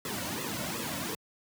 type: noise with flanger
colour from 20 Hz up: pink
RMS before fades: -35 dBFS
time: 0.05-1.15 s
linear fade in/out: 2 ms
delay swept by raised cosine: 1.3 to 2.5 ms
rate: 2.7 Hz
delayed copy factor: -0.95
effects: high-pass 100 Hz 12 dB/octave